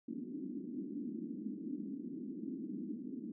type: band-pass noise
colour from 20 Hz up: white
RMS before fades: -43 dBFS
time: 0.08-3.32 s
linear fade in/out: 5 ms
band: 200 to 310 Hz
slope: 48 dB/octave
effects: none